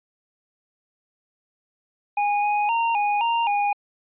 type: tone with pitch steps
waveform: square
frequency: 822 / 830 / 923 / 825 / 929 / 818 Hz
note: G#5 / G#5 / A#5 / G#5 / A#5 / G#5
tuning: -18 / -1 / -17 / -12 / -6 / -26 cents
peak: -20 dBFS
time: 2.17-3.73 s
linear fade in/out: 5 ms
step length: 260 ms
effects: resampled to 8000 Hz